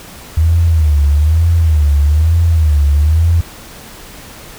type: tone with vibrato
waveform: sine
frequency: 77.78 Hz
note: D#2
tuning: in tune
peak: -7 dBFS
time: 0.37-3.41 s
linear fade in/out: 5 ms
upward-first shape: sine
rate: 1.1 Hz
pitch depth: 140 cents each way
effects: pink hiss -34 dBFS RMS until 4.58 s